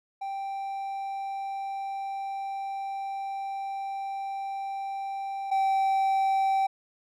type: tone pair in turn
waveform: triangle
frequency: 784 / 775.9 Hz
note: G5 / G5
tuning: 0 / -18 cents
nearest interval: unison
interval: 18 cents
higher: first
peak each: -29 / -20 dBFS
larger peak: second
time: 0.21-5.51 / 5.51-6.67 s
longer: first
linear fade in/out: 10 ms
effects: none